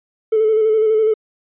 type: tone with vibrato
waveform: triangle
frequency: 436.2 Hz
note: A4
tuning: 15 cents flat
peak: -8 dBFS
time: 0.32-1.14 s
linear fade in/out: 10 ms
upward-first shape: square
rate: 12 Hz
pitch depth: 28 cents each way
effects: tanh soft clip ceiling -9 dBFS + resampled to 8000 Hz